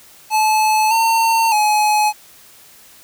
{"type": "tone with pitch steps", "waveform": "square", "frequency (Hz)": [864, 907, 846], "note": ["A5", "A#5", "G#5"], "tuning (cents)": [-32, -48, 32], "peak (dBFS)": -13, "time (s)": [0.3, 2.13], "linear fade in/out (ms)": 50, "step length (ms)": 610, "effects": ["white hiss -45 dBFS RMS until 3.03 s"]}